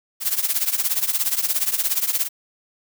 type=noise with tremolo; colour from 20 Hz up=blue; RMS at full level=-18 dBFS; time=0.2-2.29 s; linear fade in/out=50 ms; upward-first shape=triangle; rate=17 Hz; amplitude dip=90%; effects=none